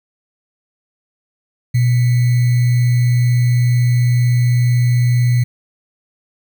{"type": "tone with sample-and-hold", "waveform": "sine", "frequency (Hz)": 122.1, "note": "B2", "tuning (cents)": -19, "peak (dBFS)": -10, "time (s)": [1.74, 5.44], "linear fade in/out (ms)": 10, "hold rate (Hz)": 2100, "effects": []}